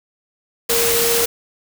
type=tone in noise; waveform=sine; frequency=466.2 Hz; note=A#4; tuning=in tune; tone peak=-19 dBFS; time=0.69-1.26 s; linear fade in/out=10 ms; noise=white; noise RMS=-18 dBFS; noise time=0.69-1.26 s; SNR=-4 dB; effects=none